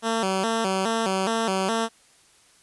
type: tone with vibrato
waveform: 10% pulse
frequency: 207.7 Hz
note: G#3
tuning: in tune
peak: -14 dBFS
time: 0.02-1.89 s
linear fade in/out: 50 ms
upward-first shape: square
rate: 2.4 Hz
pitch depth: 150 cents each way
effects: white hiss -57 dBFS RMS until 2.62 s + resampled to 24000 Hz